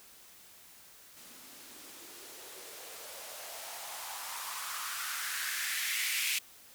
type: noise with band-pass filter sweep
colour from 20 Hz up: violet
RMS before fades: -39 dBFS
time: 1.16-6.39 s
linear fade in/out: 10 ms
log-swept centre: 210 to 2500 Hz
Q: 3.4
effects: white hiss -56 dBFS RMS until 6.74 s